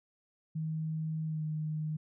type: tone with pitch glide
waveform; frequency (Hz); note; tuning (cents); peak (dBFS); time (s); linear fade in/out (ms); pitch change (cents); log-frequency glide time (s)
sine; 158 to 154.66; D#3 to D#3; +27 to -10; -32; 0.55-1.97; 10; -37; 1.26-1.43
effects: none